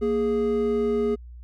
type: tone pair together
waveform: triangle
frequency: 233.1 / 415.3 Hz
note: A#3 / G#4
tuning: 0 / 0 cents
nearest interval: minor seventh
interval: 1000 cents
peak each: -24 / -20 dBFS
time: 0.01-1.16 s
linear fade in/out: 20 ms
effects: added 60 Hz sine -39 dBFS peak until 1.43 s